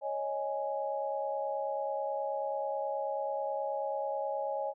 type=chord; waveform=sine; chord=C# suspended second; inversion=none; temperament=just; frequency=554.4 / 623.7 / 831.5 Hz; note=C#5 / D#5 / G#5; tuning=0 / +4 / +2 cents; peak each=-35 / -37 / -36 dBFS; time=0.01-4.74 s; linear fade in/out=50 ms; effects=none